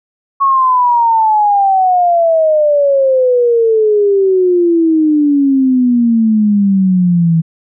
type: exponential sweep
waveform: sine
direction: down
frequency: 1108.7 to 161.3 Hz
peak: -7 dBFS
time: 0.4-7.42 s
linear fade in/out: 20 ms
effects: none